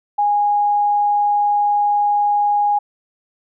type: tone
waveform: sine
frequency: 824 Hz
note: G#5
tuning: 14 cents flat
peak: -13 dBFS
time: 0.18-2.79 s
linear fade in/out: 10 ms
effects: none